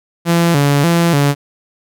sawtooth tone with vibrato, 155.56 Hz, D#3, in tune, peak -6 dBFS, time 0.25-1.35 s, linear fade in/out 50 ms, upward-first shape square, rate 1.7 Hz, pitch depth 150 cents each way, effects none

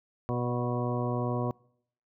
harmonic tone with a mistuned harmonic, 122.4 Hz, B2, 15 cents flat, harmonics 1 / 2 / 3 / 4 / 5 / 6 / 8 / 9, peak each -31 / -34 / -36 / -37 / -38 / -39 / -40 / -41 dBFS, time 0.29-1.51 s, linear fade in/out 0 ms, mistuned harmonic 5, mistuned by -20 cents, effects noise-tail reverb RT60 0.7 s tail -26 dB re dry

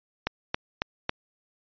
click train, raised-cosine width 0.3 ms, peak -9 dBFS, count 4, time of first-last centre 0.27-1.094 s, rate 3.64 Hz, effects resampled to 11025 Hz

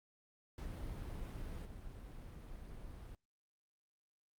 brown noise with level steps, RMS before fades -44 / -50 dBFS, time 0.58-3.15 s, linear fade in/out 2 ms, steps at 1.64 s, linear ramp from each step 20 ms, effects Opus 48 kbps

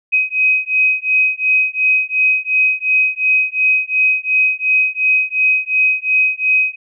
sine beating tone pair, 2523 / 2525.8 Hz, D#7 / D#7, +23 / +25 cents, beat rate 2.8 Hz, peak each -15 dBFS, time 0.12-6.76 s, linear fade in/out 20 ms, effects none

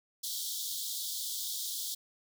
pink high-pass noise, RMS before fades -37 dBFS, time 0.23-1.95 s, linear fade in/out 10 ms, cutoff 3300 Hz, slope 96 dB/octave, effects none

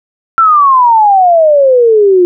sine exponential sweep, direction down, 1365 to 349.4 Hz, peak -3 dBFS, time 0.38-2.25 s, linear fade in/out 0 ms, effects none

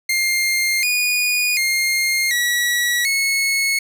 sawtooth tone with pitch steps, 2114 / 2458 / 2124 / 1932 / 2190 Hz, C7 / D#7 / C7 / B6 / C#7, +17 / -22 / +25 / -39 / -22 cents, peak -13 dBFS, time 0.09-3.79 s, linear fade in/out 5 ms, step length 740 ms, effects none

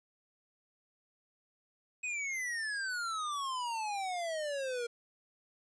square exponential sweep, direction down, 2538 to 466.2 Hz, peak -35 dBFS, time 2.03-4.87 s, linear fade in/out 10 ms, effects resampled to 22050 Hz + 11-bit

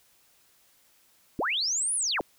sine linear two-way sweep, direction up then down, 192.5 to 10270 to 192.5 Hz, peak -25 dBFS, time 1.39-2.21 s, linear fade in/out 0 ms, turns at 1.95 s, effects white hiss -63 dBFS RMS until 2.38 s

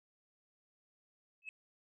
sine tone with exponential growth, 2587 Hz, E7, 33 cents flat, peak -36 dBFS, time 1.42-1.49 s, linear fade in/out 1 ms, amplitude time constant 15 ms, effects tanh soft clip ceiling -37 dBFS

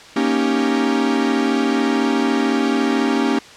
45% pulse chord, Eb dominant seventh, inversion second, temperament equal, 233.1 / 277.2 / 311.1 / 392 Hz, Bb3 / Db4 / Eb4 / G4, 0 / 0 / 0 / 0 cents, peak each -21 / -19 / -24 / -23 dBFS, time 0.16-3.39 s, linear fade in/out 5 ms, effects white hiss -40 dBFS RMS until 3.56 s + low-pass 5000 Hz 12 dB/octave

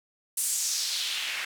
white noise with band-pass filter sweep, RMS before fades -30 dBFS, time 0.37-1.45 s, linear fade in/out 5 ms, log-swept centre 9700 to 2000 Hz, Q 2.2, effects none

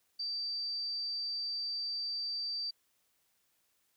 sine tone, 4655 Hz, D8, 16 cents flat, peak -34 dBFS, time 0.19-2.71 s, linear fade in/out 10 ms, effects white hiss -75 dBFS RMS until 3.96 s

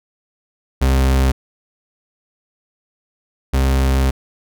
40% pulse tone pair in turn, 66.1 / 66.42 Hz, C2 / C2, +18 / +27 cents, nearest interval unison, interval 9 cents, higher second, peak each -11 / -12 dBFS, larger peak first, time 0.81-1.32 / 3.53-4.11 s, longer second, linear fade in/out 10 ms, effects none

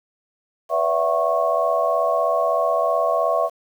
sine tone cluster, 495.3 / 578 / 661 / 737 / 1097 Hz, B4 / D5 / E5 / F#5 / C#6, +5 / -28 / +5 / -7 / -18 cents, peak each -27 / -24 / -20 / -28 / -23 dBFS, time 0.69-3.5 s, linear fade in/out 50 ms, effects 8-bit

